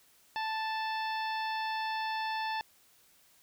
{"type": "harmonic tone", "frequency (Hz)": 880, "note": "A5", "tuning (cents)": 0, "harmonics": [1, 2, 3, 4, 5, 6], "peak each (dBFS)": [-33, -39, -43, -45, -47, -49], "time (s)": [0.36, 2.61], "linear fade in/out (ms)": 0, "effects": ["white hiss -64 dBFS RMS until 3.42 s"]}